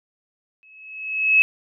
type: tone with exponential growth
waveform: sine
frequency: 2579 Hz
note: E7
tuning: 39 cents flat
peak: -9 dBFS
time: 0.63-1.42 s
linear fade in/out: 0 ms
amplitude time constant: 170 ms
effects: none